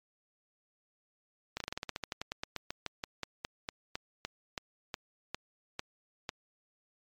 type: slowing click train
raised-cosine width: 0.2 ms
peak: -18 dBFS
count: 28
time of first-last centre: 1.57-6.292 s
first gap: 33 ms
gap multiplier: 1.11
effects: MP3 96 kbps